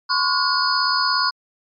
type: tone cluster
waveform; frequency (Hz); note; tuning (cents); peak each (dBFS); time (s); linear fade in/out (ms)
sine; 1026 / 1103 / 1442 / 4409 / 4972; C6 / C#6 / F#6 / C#8 / D#8; -34 / -9 / -45 / -10 / -2; -23; 0.09-1.31; 20
effects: MP3 96 kbps